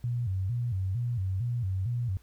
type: tone with vibrato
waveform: sine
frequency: 106.8 Hz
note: G#2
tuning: 49 cents sharp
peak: -27 dBFS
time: 0.04-2.17 s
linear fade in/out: 0 ms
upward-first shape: square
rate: 2.2 Hz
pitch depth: 210 cents each way
effects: added 60 Hz sine -57 dBFS peak until 2.22 s + pink hiss -65 dBFS RMS until 2.22 s